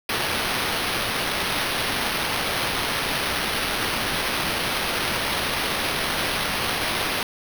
white noise with sample-and-hold, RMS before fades -25 dBFS, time 0.09-7.23 s, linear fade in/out 2 ms, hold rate 7350 Hz, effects none

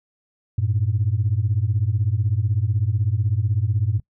sine beating tone pair, 97 / 113 Hz, G2 / A2, -18 / +47 cents, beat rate 16 Hz, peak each -20 dBFS, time 0.58-4 s, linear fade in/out 5 ms, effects noise-tail reverb RT60 0.1 s tail -24 dB re dry + tanh soft clip ceiling -11 dBFS

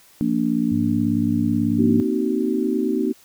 harmonic tone, 58.27 Hz, A#1, in tune, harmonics 3 / 4 / 5, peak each -26 / -20 / -22 dBFS, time 0.21-2 s, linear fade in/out 0 ms
sine tone, 103.83 Hz, G#2, in tune, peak -26 dBFS, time 0.71-2.02 s, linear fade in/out 10 ms
sine chord, C half-diminished seventh, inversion third, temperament equal with one note detuned, 233.1 / 261.6 / 311.1 / 379.5 Hz, Bb3 / C4 / Eb4 / Gb4, 0 / 0 / 0 / +44 cents, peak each -24 dBFS, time 1.78-3.13 s, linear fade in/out 20 ms
effects white hiss -52 dBFS RMS until 3.24 s

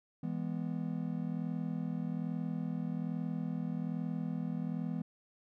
triangle chord, E major, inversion none, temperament just, 164.81 / 206 / 247.2 Hz, E3 / G#3 / B3, 0 / -14 / +2 cents, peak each -35 / -38 / -37 dBFS, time 0.23-5.02 s, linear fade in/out 5 ms, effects none

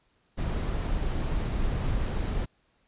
brown noise, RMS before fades -28 dBFS, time 0.37-2.46 s, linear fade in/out 20 ms, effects pink hiss -69 dBFS RMS until 2.87 s + resampled to 8000 Hz

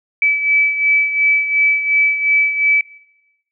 sine beating tone pair, 2300 / 2302.8 Hz, D7 / D7, -37 / -35 cents, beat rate 2.8 Hz, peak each -13 / -20 dBFS, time 0.22-2.81 s, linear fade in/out 2 ms, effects noise-tail reverb RT60 0.9 s tail -20 dB re dry

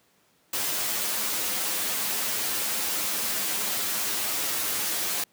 white noise with comb filter, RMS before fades -28 dBFS, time 0.53-5.24 s, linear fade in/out 5 ms, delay 9.6 ms, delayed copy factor +0.8, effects pink hiss -64 dBFS RMS until 5.32 s + high-pass 150 Hz 12 dB/octave

